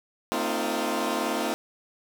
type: chord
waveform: 15% pulse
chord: F dominant seventh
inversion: first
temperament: equal with one note detuned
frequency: 225.8 / 261.6 / 311.1 / 349.2 Hz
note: A3 / C4 / Eb4 / F4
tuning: +45 / 0 / 0 / 0 cents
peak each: -25 dBFS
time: 0.32-1.54 s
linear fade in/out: 0 ms
effects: none